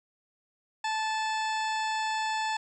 harmonic tone, 874 Hz, A5, 12 cents flat, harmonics 1 / 2 / 3 / 4 / 5 / 6 / 8 / 9, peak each -29 / -35 / -39 / -41 / -43 / -45 / -47 / -48 dBFS, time 0.84-2.57 s, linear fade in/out 5 ms, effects 11-bit

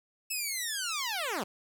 10% pulse linear sweep, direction down, 2637 to 164.81 Hz, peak -23 dBFS, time 0.3-1.44 s, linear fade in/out 10 ms, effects none

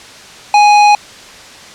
sine tone with tanh clipping, 830.6 Hz, G#5, in tune, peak -6 dBFS, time 0.54-0.95 s, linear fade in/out 2 ms, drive 18 dB, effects white hiss -34 dBFS RMS until 1.74 s + low-pass 6000 Hz 12 dB/octave

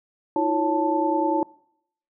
sine tone cluster, 318.2 / 348.3 / 556 / 881 Hz, D#4 / F4 / C#5 / A5, +39 / -5 / +5 / +2 cents, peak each -24 / -27 / -27 / -23 dBFS, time 0.36-1.43 s, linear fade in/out 2 ms, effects noise-tail reverb RT60 0.7 s tail -23 dB re dry

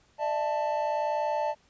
triangle chord, D suspended second, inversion none, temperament equal with one note detuned, 598.6 / 659.3 / 880 Hz, D5 / E5 / A5, +33 / 0 / 0 cents, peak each -28 / -32 / -27 dBFS, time 0.18-1.55 s, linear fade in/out 50 ms, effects pink hiss -64 dBFS RMS until 1.69 s + resampled to 16000 Hz

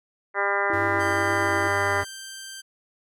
harmonic tone, 200 Hz, G3, 35 cents sharp, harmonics 2 / 3 / 4 / 5 / 6 / 7 / 8 / 9 / 10, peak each -30 / -30 / -30 / -30 / -30 / -30 / -30 / -30 / -30 dBFS, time 0.34-2.05 s, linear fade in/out 50 ms
triangle tone with tremolo, 334 Hz, E4, 23 cents sharp, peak -27 dBFS, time 0.7-1.68 s, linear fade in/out 0 ms, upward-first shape square, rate 8.5 Hz, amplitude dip 25%
square tone with vibrato, 96 Hz, G2, 36 cents flat, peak -33 dBFS, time 0.73-2.04 s, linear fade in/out 5 ms, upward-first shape triangle, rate 2.1 Hz, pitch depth 50 cents each way
10% pulse tone, 1568 Hz, G6, in tune, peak -28 dBFS, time 0.99-2.62 s, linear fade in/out 20 ms
effects none

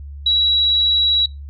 sine tone, 3894 Hz, B7, 25 cents flat, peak -12 dBFS, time 0.26-1.26 s, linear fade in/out 5 ms, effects noise-tail reverb RT60 0.2 s tail -22 dB re dry + added 71 Hz sine -30 dBFS peak until 1.49 s

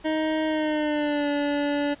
25% pulse tone with pitch glide, 313.1 to 288.8 Hz, D#4 to D4, +11 to -29 cents, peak -19 dBFS, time 0.04-1.95 s, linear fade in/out 20 ms, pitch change -140 cents, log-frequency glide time 0.46-1.29 s, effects pink hiss -51 dBFS RMS until 2 s + resampled to 8000 Hz

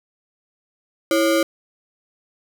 square ring-modulated tone, 440 Hz, A4, in tune, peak -13 dBFS, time 1.11-1.43 s, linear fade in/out 2 ms, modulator 110 Hz, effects none

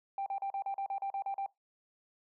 sine tone bursts, 788 Hz, G5, 9 cents sharp, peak -31 dBFS, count 11, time 0.18-1.462 s, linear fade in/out 2 ms, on 82 ms, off 38 ms, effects noise-tail reverb RT60 0.2 s tail -23 dB re dry + tanh soft clip ceiling -30 dBFS

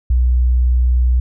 sine tone, 61.74 Hz, B1, in tune, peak -10 dBFS, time 0.1-1.2 s, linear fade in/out 5 ms, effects none

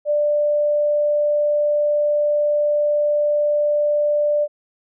sine tone, 591 Hz, D5, 11 cents sharp, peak -15 dBFS, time 0.05-4.48 s, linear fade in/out 50 ms, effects none

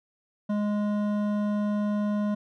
triangle tone with hard clipping, 207.7 Hz, G#3, in tune, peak -26 dBFS, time 0.49-2.35 s, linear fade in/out 10 ms, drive 15 dB, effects none

